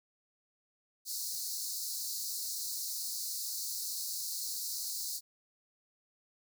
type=high-pass noise; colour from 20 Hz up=pink; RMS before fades=-38 dBFS; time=1.05-5.21 s; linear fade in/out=50 ms; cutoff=4100 Hz; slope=96 dB/octave; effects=none